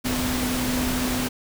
sine tone in noise, 251.4 Hz, B3, 31 cents sharp, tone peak -25 dBFS, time 0.04-1.29 s, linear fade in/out 20 ms, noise pink, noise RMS -27 dBFS, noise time 0.04-1.29 s, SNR -1 dB, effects none

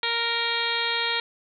harmonic tone, 466.2 Hz, A#4, in tune, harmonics 1 / 2 / 3 / 4 / 5 / 6 / 7 / 8 / 9, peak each -35 / -32 / -33 / -31 / -31 / -37 / -31 / -31 / -32 dBFS, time 0.03-1.2 s, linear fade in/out 2 ms, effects none

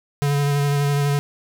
square tone with vibrato, 143 Hz, D3, 46 cents flat, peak -18 dBFS, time 0.22-1.19 s, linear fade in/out 0 ms, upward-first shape sine, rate 12 Hz, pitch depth 17 cents each way, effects 8-bit

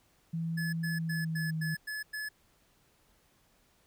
sine tone with pitch glide, 164.81 to 158.74 Hz, E3 to D#3, 0 to +35 cents, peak -31 dBFS, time 0.33-1.75 s, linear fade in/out 10 ms, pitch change -65 cents, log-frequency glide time 0.89-1.61 s
square tone bursts, 1714 Hz, A6, 46 cents flat, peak -36 dBFS, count 7, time 0.57-2.29 s, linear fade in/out 10 ms, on 160 ms, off 100 ms
effects pink hiss -68 dBFS RMS until 3.86 s

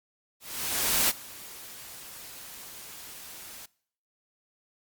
white noise with ADSR envelope, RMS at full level -23 dBFS, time 0.4-3.66 s, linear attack 690 ms, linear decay 31 ms, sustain -21 dB, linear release 8 ms, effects noise-tail reverb RT60 0.6 s tail -23 dB re dry + Opus 48 kbps

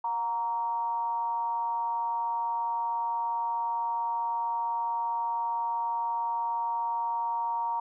sine tone with frequency modulation, 932.3 Hz, A#5, in tune, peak -27 dBFS, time 0.04-7.8 s, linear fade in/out 5 ms, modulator 211 Hz, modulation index 0.43, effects none

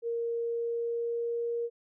sine tone with pitch glide, 466.2 to 469.7 Hz, A#4 to A#4, 0 to +13 cents, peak -29 dBFS, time 0.02-1.7 s, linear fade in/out 50 ms, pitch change +13 cents, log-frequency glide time 0.37-1.53 s, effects none

